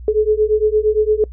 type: beating tone pair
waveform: sine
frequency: 423.9 / 432.6 Hz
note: G#4 / A4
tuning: +35 / -29 cents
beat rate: 8.7 Hz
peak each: -15 dBFS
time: 0.08-1.24 s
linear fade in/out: 2 ms
effects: noise-tail reverb RT60 0.1 s tail -25 dB re dry + added 60 Hz sine -30 dBFS peak until 1.32 s